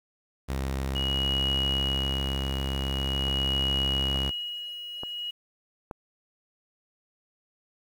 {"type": "tone with pitch glide", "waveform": "sawtooth", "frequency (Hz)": [66.9, 67.33], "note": ["C2", "C#2"], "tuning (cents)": [39, -50], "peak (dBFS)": -24, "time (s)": [0.48, 4.31], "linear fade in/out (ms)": 20, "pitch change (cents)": 11, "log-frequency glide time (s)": [0.84, 1.1]}
{"type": "tone with tremolo", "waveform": "sine", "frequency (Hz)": 2900, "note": "F#7", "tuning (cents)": -35, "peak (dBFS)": -25, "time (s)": [0.95, 5.31], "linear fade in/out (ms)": 10, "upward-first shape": "sine", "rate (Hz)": 0.45, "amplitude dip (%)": 70}
{"type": "click train", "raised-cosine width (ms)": 1, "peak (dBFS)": -22, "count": 4, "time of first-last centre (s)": [3.28, 5.912], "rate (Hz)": 1.14}
{"effects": ["9-bit"]}